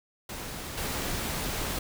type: noise with level steps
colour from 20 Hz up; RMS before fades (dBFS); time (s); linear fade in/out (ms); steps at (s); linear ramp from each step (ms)
pink; -38 / -32; 0.29-1.79; 5; 0.77; 10
effects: none